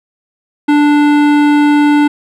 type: tone with hard clipping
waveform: sine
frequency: 293.7 Hz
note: D4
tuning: in tune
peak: -8 dBFS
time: 0.68-2.08 s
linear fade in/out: 10 ms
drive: 16 dB
effects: none